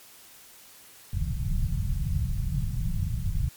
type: low-pass noise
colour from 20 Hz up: pink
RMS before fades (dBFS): -27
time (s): 1.13-3.49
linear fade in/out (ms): 5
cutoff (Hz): 170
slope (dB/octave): 48
effects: white hiss -51 dBFS RMS until 3.56 s + MP3 96 kbps